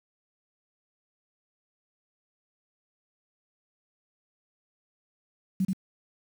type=tone with echo; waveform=sine; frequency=189.2 Hz; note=F#3; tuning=39 cents sharp; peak=-22 dBFS; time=5.6-5.65 s; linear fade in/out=5 ms; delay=82 ms; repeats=1; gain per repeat=-2 dB; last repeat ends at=5.732 s; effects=8-bit